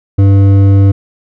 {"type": "tone with hard clipping", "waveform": "sine", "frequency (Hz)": 98.5, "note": "G2", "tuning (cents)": 9, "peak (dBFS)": -5, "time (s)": [0.18, 0.92], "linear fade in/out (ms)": 10, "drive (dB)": 9, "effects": []}